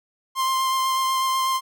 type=tone with vibrato; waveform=45% pulse; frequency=1051 Hz; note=C6; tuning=7 cents sharp; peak=-20 dBFS; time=0.35-1.61 s; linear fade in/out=50 ms; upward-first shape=triangle; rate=8.1 Hz; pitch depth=14 cents each way; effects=none